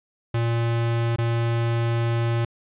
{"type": "tone with dropouts", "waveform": "square", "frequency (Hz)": 116.6, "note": "A#2", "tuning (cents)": 1, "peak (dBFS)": -21, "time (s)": [0.34, 2.45], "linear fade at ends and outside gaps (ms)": 5, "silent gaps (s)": [1.161, 1.184], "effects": ["resampled to 8000 Hz", "10-bit"]}